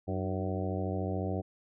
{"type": "harmonic tone with a mistuned harmonic", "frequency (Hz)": 94, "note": "F#2", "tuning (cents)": 28, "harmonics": [1, 2, 3, 4, 5, 6, 7, 8], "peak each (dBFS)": [-34, -37, -39, -40, -41, -42, -42, -43], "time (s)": [0.07, 1.42], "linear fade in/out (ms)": 20, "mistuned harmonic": 3, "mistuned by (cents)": 78, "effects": []}